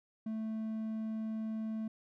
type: tone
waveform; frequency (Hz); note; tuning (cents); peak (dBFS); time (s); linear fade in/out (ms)
triangle; 220; A3; 0; -33; 0.26-1.88; 5
effects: none